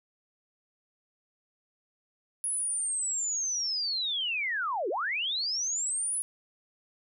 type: linear two-way sweep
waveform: sine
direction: down then up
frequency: 10470 to 331.2 to 10470 Hz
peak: -28 dBFS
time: 2.44-6.22 s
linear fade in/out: 0 ms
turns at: 4.89 s
effects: none